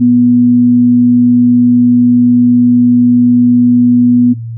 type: tone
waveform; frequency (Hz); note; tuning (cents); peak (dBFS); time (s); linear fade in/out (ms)
sine; 244; B3; -21; -4; 0-4.34; 20
effects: noise-tail reverb RT60 0.2 s tail -17 dB re dry + added 115 Hz sine -19 dBFS peak until 4.57 s